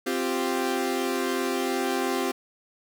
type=chord; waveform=sawtooth; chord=C suspended fourth; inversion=none; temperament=equal; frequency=261.6 / 349.2 / 392 Hz; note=C4 / F4 / G4; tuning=0 / 0 / 0 cents; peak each=-25 / -26 / -25 dBFS; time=0.06-2.32 s; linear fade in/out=10 ms; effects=none